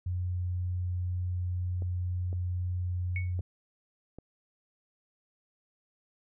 sine tone, 89.8 Hz, F2, 49 cents sharp, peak -29 dBFS, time 0.06-3.41 s, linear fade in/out 5 ms
clicks, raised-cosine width 2 ms, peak -31 dBFS, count 4, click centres 1.822 / 2.329 / 3.392 / 4.186 s
sine tone with exponential decay, 2217 Hz, C#7, in tune, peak -31 dBFS, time 3.16-3.34 s, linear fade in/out 1 ms, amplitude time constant 38 ms
effects none

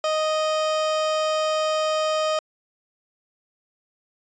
30% pulse tone, 622.3 Hz, D#5, in tune, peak -18 dBFS, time 0.04-2.39 s, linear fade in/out 2 ms, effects resampled to 16000 Hz

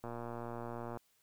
click train, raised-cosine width 1 ms, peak -29 dBFS, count 111, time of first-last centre 0.04-0.972 s, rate 118 Hz, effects white hiss -73 dBFS RMS until 1.22 s

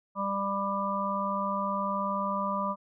harmonic tone, 197.9 Hz, G3, 17 cents sharp, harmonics 1 / 3 / 5 / 6, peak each -34 / -35 / -32 / -32 dBFS, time 0.15-2.76 s, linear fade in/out 50 ms, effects none

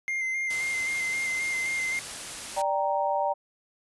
triangle tone with vibrato, 2093 Hz, C7, in tune, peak -25 dBFS, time 0.08-1.99 s, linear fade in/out 0 ms, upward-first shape square, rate 3.8 Hz, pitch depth 19 cents each way
white noise, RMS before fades -37 dBFS, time 0.5-2.62 s, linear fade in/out 5 ms
sine chord, G minor, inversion second, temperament equal, 587.3 / 784 / 932.3 Hz, D5 / G5 / Bb5, 0 / 0 / 0 cents, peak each -28 dBFS, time 2.56-3.34 s, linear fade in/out 20 ms
effects resampled to 24000 Hz

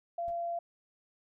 sine tone, 685 Hz, F5, 34 cents flat, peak -32 dBFS, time 0.18-0.59 s, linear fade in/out 5 ms
brown noise with exponential decay, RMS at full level -49 dBFS, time 0.28-0.39 s, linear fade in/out 1 ms, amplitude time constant 23 ms
effects none

